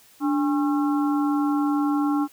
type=harmonic tone with a mistuned harmonic; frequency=271.1 Hz; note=C#4; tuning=38 cents flat; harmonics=1 / 3 / 4 / 5; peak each=-20 / -30 / -32 / -34 dBFS; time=0.2-2.28 s; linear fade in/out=50 ms; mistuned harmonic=1; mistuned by=+130 cents; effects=white hiss -54 dBFS RMS until 2.32 s